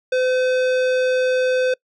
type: tone with tanh clipping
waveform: sine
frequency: 510 Hz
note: C5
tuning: 44 cents flat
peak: -18 dBFS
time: 0.12-1.74 s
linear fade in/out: 5 ms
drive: 17 dB
effects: noise-tail reverb RT60 0.1 s tail -26 dB re dry